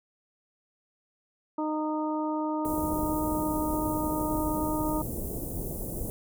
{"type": "harmonic tone", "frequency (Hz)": 307.8, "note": "D#4", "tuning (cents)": -19, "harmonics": [1, 2, 3, 4], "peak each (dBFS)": [-29, -35, -33, -39], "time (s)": [1.58, 5.02], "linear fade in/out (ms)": 5}
{"type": "band-stop noise", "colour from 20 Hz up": "pink", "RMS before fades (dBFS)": -34, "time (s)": [2.65, 6.1], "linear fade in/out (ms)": 0, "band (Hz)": [570, 9800], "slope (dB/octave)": 24}
{"effects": []}